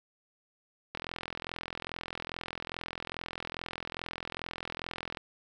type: click train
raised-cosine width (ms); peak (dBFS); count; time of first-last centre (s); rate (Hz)
0.3; -20; 180; 0.95-5.172; 42.4
effects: none